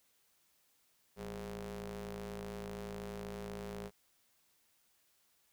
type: ring-modulated tone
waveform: sawtooth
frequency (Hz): 108.4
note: A2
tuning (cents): -25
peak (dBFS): -35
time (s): 1.16-3.91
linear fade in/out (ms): 50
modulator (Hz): 299
effects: white hiss -73 dBFS RMS until 5.52 s